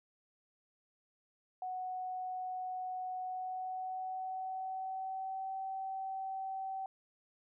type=tone with pitch glide; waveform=sine; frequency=740 to 767.9 Hz; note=F#5 to G5; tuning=0 to -36 cents; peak=-37 dBFS; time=1.62-6.86 s; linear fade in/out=2 ms; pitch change=+64 cents; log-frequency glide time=3.22-5.56 s; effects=none